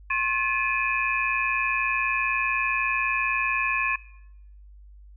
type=tone cluster; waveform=sine; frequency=1073 / 1726 / 2431 / 2551 Hz; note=C6 / A6 / D#7 / D#7; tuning=+43 / -34 / -41 / +43 cents; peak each=-28 dBFS; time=0.1-3.96 s; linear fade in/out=5 ms; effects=noise-tail reverb RT60 0.8 s tail -20 dB re dry + added 50 Hz sine -45 dBFS peak until 5.16 s